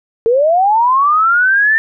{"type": "linear sweep", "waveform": "sine", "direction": "up", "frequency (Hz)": [440, 1801], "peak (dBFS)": -8, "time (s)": [0.26, 1.78], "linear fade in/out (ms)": 0, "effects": []}